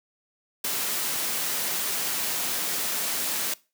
white high-pass noise, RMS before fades -28 dBFS, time 0.64-3.54 s, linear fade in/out 5 ms, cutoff 160 Hz, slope 12 dB/octave, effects noise-tail reverb RT60 0.3 s tail -21 dB re dry

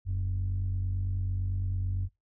sine tone pair together, 43.8 / 92.8 Hz, F1 / F#2, +6 / +6 cents, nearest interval octave + minor second, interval 1300 cents, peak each -31 / -27 dBFS, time 0.05-2.09 s, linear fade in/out 50 ms, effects noise-tail reverb RT60 0.2 s tail -24 dB re dry + tanh soft clip ceiling -24 dBFS

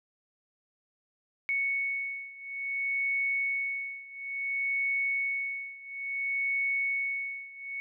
sine beating tone pair, 2217 / 2217.58 Hz, C#7 / C#7, 0 / 0 cents, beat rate 0.58 Hz, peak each -31 / -33 dBFS, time 1.49-7.8 s, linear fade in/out 0 ms, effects none

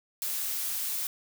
blue noise, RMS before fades -32 dBFS, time 0.22-1.07 s, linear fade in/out 0 ms, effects none

